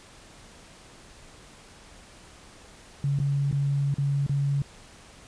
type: tone with dropouts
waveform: sine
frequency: 140.6 Hz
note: C#3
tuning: 25 cents sharp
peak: -22 dBFS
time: 3.04-4.62 s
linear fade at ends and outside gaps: 2 ms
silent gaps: 3.189-3.2 / 3.513-3.526 / 3.942-3.983 / 4.265-4.294 s
effects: pink hiss -50 dBFS RMS until 5.27 s + resampled to 22050 Hz